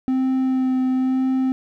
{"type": "tone with vibrato", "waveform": "triangle", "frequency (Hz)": 259.7, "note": "C4", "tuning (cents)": -13, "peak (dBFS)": -15, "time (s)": [0.08, 1.52], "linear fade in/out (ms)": 0, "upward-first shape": "sine", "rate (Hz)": 1, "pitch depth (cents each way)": 12, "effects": []}